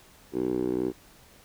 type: tone with band-pass filter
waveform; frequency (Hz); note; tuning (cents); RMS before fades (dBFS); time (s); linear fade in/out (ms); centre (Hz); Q
10% pulse; 62.3; B1; +16; -28; 0.32-0.93; 50; 360; 4.1
effects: pink hiss -55 dBFS RMS until 1.44 s